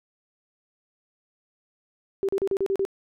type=tone bursts; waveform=sine; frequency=390 Hz; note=G4; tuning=9 cents flat; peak=-21 dBFS; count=7; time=2.23-2.851 s; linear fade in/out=0 ms; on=57 ms; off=37 ms; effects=none